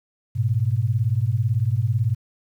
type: beating tone pair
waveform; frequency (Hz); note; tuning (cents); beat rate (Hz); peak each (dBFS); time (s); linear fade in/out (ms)
sine; 104.1 / 122.1; G#2 / B2; +5 / -19; 18; -21; 0.35-2.15; 20
effects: 9-bit